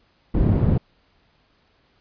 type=low-pass noise; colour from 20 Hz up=white; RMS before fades=-18 dBFS; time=0.34-0.78 s; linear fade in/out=5 ms; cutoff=180 Hz; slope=12 dB/octave; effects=pink hiss -62 dBFS RMS until 2 s + resampled to 11025 Hz